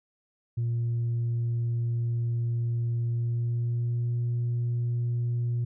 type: tone with pitch glide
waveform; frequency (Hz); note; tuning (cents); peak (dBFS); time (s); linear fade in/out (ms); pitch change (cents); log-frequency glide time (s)
sine; 117.7 to 119.69; A#2 to A#2; +17 to +46; -23; 0.57-5.65; 10; +29; 3.11-4.16
effects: tanh soft clip ceiling -23 dBFS